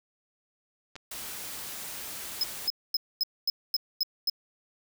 clicks, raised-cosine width 0.2 ms, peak -26 dBFS, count 2, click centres 0.956 / 0.963 s
white noise, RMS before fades -39 dBFS, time 1.11-2.68 s, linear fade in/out 5 ms
square tone bursts, 5120 Hz, D#8, 49 cents sharp, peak -24 dBFS, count 8, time 2.41-4.298 s, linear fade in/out 2 ms, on 26 ms, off 240 ms
effects none

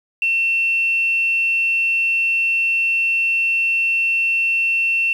sine tone with quantisation, 2700 Hz, E7, 41 cents sharp, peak -15 dBFS, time 0.22-5.13 s, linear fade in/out 2 ms, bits 7, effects none

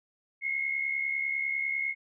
sine tone pair together, 2104 / 2174 Hz, C7 / C#7, +9 / -34 cents, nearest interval minor second, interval 57 cents, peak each -34 / -29 dBFS, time 0.41-1.95 s, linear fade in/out 50 ms, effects none

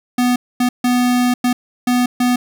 square tone bursts at uneven times, 246.9 Hz, B3, in tune, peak -13 dBFS, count 6, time 0.18-0.36 / 0.6-0.69 / 0.84-1.34 / 1.44-1.53 / 1.87-2.06 / 2.2-2.36 s, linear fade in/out 5 ms, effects none

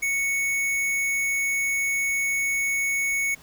square tone, 2217 Hz, C#7, in tune, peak -23 dBFS, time 0.02-3.35 s, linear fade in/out 10 ms, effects pink hiss -51 dBFS RMS until 3.42 s

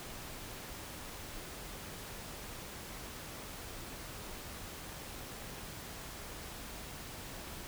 silence, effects pink hiss -46 dBFS RMS until 7.67 s

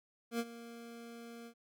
25% pulse tone with ADSR envelope, 233.4 Hz, A#3, 2 cents sharp, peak -28 dBFS, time 0.31-1.54 s, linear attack 83 ms, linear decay 46 ms, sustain -16 dB, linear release 76 ms, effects none

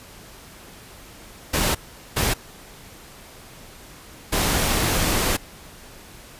pink noise bursts at uneven times, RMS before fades -21 dBFS, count 3, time 1.53-1.75 / 2.16-2.34 / 4.32-5.37 s, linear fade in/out 10 ms, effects pink hiss -44 dBFS RMS until 6.39 s + resampled to 32000 Hz

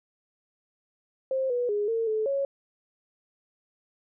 sine tone with pitch steps, 528 / 488 / 413.8 / 454.9 / 434.5 / 553 Hz, C5 / B4 / G#4 / A#4 / A4 / C#5, +16 / -21 / -6 / -42 / -22 / -4 cents, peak -24 dBFS, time 1.31-2.45 s, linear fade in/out 2 ms, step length 190 ms, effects none

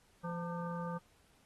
harmonic tone with a mistuned harmonic, 171.3 Hz, F3, 33 cents flat, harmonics 1 / 3 / 5 / 7 / 9, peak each -39 / -44 / -45 / -46 / -54 dBFS, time 0.23-0.99 s, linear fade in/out 20 ms, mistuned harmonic 5, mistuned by +87 cents, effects pink hiss -69 dBFS RMS until 1.45 s + AAC 32 kbps

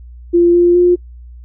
sine tone with pitch steps, 345.5 / 349 / 354.4 Hz, F4 / F4 / F4, -19 / -1 / +25 cents, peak -6 dBFS, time 0.33-0.96 s, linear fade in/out 20 ms, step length 210 ms, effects noise-tail reverb RT60 0.1 s tail -25 dB re dry + added 60 Hz sine -32 dBFS peak until 1.44 s

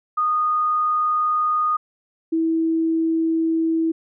sine tone pair in turn, 1233 / 325.4 Hz, D#6 / E4, -16 / -22 cents, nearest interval octave + major seventh, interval 2306 cents, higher first, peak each -17 dBFS, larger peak neither, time 0.17-1.77 / 2.32-3.92 s, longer neither, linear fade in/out 10 ms, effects none

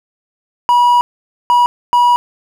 triangle tone bursts at uneven times, 969 Hz, B5, 33 cents flat, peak -5 dBFS, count 3, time 0.69-1.01 / 1.5-1.66 / 1.93-2.16 s, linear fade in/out 0 ms, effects 7-bit

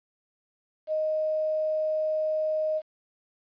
sine tone with quantisation, 622.3 Hz, D#5, in tune, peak -24 dBFS, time 0.87-2.82 s, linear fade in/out 50 ms, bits 9, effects resampled to 11025 Hz

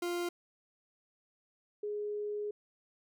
40% pulse / sine tone pair in turn, 349.2 / 416.5 Hz, F4 / G#4, 0 / +5 cents, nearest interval minor third, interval 305 cents, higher second, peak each -32 / -34 dBFS, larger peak first, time 0.02-0.29 / 1.83-2.51 s, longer second, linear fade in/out 5 ms, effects none

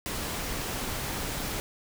pink noise, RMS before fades -33 dBFS, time 0.06-1.6 s, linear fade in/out 0 ms, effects none

